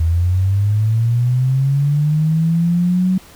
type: linear sweep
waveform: sine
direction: up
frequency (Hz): 80 to 187.9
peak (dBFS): -12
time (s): 0-3.18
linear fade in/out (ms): 5
effects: pink hiss -43 dBFS RMS until 3.35 s